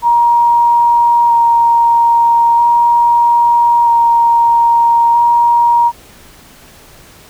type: tone with vibrato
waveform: sine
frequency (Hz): 940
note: A#5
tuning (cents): +14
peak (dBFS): -6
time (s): 0.02-5.92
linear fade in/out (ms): 50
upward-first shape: square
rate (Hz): 0.39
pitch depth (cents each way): 9
effects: pink hiss -40 dBFS RMS until 7.29 s